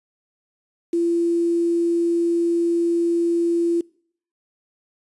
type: tone with quantisation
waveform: sine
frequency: 340 Hz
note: F4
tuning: 46 cents flat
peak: -17 dBFS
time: 0.93-3.81 s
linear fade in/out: 5 ms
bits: 7
effects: noise-tail reverb RT60 0.6 s tail -25 dB re dry + resampled to 24000 Hz